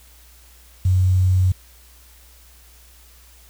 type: tone with quantisation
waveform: sine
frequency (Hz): 92.5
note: F#2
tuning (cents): 0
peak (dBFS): -13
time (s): 0.85-1.52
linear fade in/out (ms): 5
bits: 7
effects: added 60 Hz sine -48 dBFS peak until 3.49 s + white hiss -51 dBFS RMS until 3.49 s